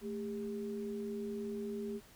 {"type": "tone pair together", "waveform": "sine", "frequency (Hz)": [220, 402.6], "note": ["A3", "G4"], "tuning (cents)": [0, 46], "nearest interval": "minor seventh", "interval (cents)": 1046, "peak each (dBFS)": [-40, -40], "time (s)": [0.01, 2.01], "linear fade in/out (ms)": 50, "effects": ["pink hiss -60 dBFS RMS until 2.15 s"]}